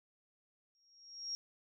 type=tone with exponential growth; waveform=sine; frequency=5588 Hz; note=F8; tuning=in tune; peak=-35 dBFS; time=0.75-1.35 s; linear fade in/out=0 ms; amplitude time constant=130 ms; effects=none